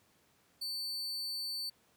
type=tone; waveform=40% pulse; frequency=4500 Hz; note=C#8; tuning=25 cents sharp; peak=-35 dBFS; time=0.61-1.7 s; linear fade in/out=10 ms; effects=pink hiss -69 dBFS RMS until 1.96 s + high-pass 100 Hz 12 dB/octave